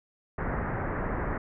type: low-pass noise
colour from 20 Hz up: pink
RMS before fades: -31 dBFS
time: 0.38-1.38 s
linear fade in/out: 5 ms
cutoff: 1900 Hz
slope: 48 dB/octave
effects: none